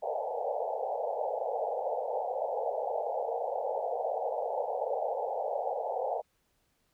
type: band-pass noise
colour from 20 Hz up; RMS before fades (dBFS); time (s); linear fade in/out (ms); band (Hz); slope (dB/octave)
pink; -33; 0.02-6.22; 20; 460 to 860; 96
effects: pink hiss -74 dBFS RMS until 6.93 s